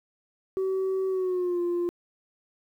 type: tone with pitch glide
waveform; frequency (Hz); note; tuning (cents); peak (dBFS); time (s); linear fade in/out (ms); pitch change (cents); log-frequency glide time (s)
sine; 380.5 to 348.9; F#4 to F4; +48 to -2; -22; 0.57-1.89; 0; -150; 1.08-1.61
effects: tanh soft clip ceiling -23 dBFS + 10-bit